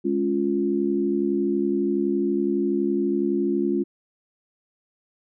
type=chord; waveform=sine; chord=Db major; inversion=second; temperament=equal; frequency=207.7 / 277.2 / 349.2 Hz; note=Ab3 / Db4 / F4; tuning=0 / 0 / 0 cents; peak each=-26 / -25 / -23 dBFS; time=0.04-3.84 s; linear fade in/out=20 ms; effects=none